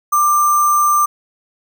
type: tone with sample-and-hold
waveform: sine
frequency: 1185 Hz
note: D6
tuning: 15 cents sharp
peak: -10 dBFS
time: 0.12-1.06 s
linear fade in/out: 10 ms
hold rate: 7350 Hz
effects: none